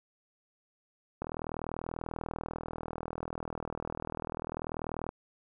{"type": "click train", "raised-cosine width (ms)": 1, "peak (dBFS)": -22, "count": 157, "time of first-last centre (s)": [1.22, 5.091], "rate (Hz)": 40.3, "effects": []}